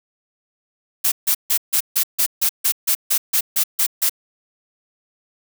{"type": "noise bursts", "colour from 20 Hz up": "blue", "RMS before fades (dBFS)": -17, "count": 14, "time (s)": [1.04, 4.096], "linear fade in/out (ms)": 10, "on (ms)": 79, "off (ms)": 150, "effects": []}